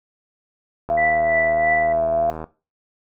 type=click train; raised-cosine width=1 ms; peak=-17 dBFS; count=124; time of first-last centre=0.89-2.441 s; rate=79.3 Hz
type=tone with vibrato; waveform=sine; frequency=680 Hz; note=F5; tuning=46 cents flat; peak=-17 dBFS; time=0.9-2.3 s; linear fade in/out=0 ms; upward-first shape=triangle; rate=1.5 Hz; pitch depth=41 cents each way
type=tone with tremolo; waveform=sine; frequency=1975.5 Hz; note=B6; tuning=in tune; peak=-18 dBFS; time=0.97-1.93 s; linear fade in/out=10 ms; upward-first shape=triangle; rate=3 Hz; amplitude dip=90%
effects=noise-tail reverb RT60 0.3 s tail -17 dB re dry